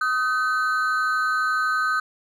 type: ring-modulated tone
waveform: triangle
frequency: 1391 Hz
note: F6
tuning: 7 cents flat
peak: -15 dBFS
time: 0.01-2 s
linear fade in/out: 5 ms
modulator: 134 Hz
effects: none